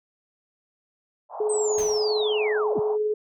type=band-pass noise; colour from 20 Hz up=pink; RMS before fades=-36 dBFS; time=1.29-2.98 s; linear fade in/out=50 ms; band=630 to 990 Hz; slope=48 dB/octave
type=tone with tremolo; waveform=sine; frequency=425 Hz; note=G#4; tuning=40 cents sharp; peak=-20 dBFS; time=1.4-3.14 s; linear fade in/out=5 ms; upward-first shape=sine; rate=20 Hz; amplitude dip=30%
type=linear sweep; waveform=sine; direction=down; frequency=8350 to 82.41 Hz; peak=-28 dBFS; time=1.49-2.8 s; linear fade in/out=10 ms
type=noise with exponential decay; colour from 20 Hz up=pink; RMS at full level=-36 dBFS; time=1.78-2.23 s; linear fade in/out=2 ms; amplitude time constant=96 ms
effects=none